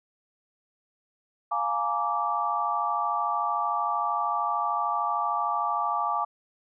sine chord, Bb dominant seventh, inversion second, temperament just, 699.2 / 839.1 / 932.3 / 1165.4 Hz, F5 / Ab5 / Bb5 / D6, +2 / +18 / 0 / -14 cents, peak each -32 / -30 / -33 / -27 dBFS, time 1.51-6.25 s, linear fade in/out 10 ms, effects none

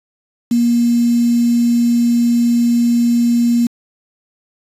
sine tone with quantisation, 237.2 Hz, A#3, 30 cents sharp, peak -10 dBFS, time 0.51-3.67 s, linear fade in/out 5 ms, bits 5, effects resampled to 32000 Hz

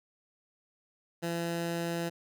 15% pulse tone, 169.3 Hz, E3, 46 cents sharp, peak -25 dBFS, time 1.22-2.1 s, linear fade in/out 20 ms, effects none

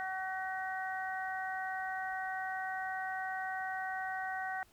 harmonic tone, 377.5 Hz, F#4, 35 cents sharp, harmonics 2 / 3 / 4 / 5, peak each -38 / -49 / -41 / -42 dBFS, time 0-4.63 s, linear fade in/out 0 ms, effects pink hiss -66 dBFS RMS until 4.72 s

